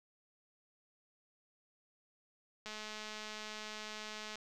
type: click train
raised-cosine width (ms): 0.2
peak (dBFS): -28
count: 364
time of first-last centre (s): 2.66-4.356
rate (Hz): 214
effects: none